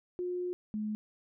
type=tone pair in turn; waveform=sine; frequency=358.4 / 213.1 Hz; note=F4 / G#3; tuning=+45 / +45 cents; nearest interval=major sixth; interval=900 cents; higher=first; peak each=-32 / -32 dBFS; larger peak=neither; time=0.19-0.53 / 0.74-0.95 s; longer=first; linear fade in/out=0 ms; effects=none